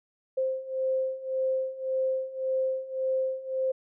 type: beating tone pair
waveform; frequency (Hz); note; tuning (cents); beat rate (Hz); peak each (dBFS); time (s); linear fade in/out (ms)
sine; 523 / 524.8; C5 / C5; -1 / +5; 1.8; -31 / -28; 0.37-3.72; 10
effects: none